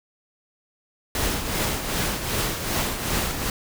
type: noise with tremolo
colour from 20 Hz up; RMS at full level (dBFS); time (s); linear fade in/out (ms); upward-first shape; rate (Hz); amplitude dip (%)
pink; -23; 1.15-3.5; 2; triangle; 2.6; 60
effects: none